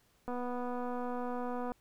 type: click train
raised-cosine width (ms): 1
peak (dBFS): -26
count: 355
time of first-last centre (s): 0.28-1.719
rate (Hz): 246
effects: pink hiss -70 dBFS RMS until 1.8 s